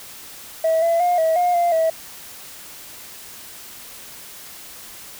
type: tone with pitch steps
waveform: sine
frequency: 647 / 672 / 710 / 645 / 712 / 694 / 648 Hz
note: E5 / E5 / F5 / E5 / F5 / F5 / E5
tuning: -32 / +33 / +28 / -38 / +33 / -11 / -30 cents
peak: -13 dBFS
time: 0.64-1.9 s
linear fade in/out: 5 ms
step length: 180 ms
effects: tanh soft clip ceiling -13 dBFS + white hiss -39 dBFS RMS until 5.19 s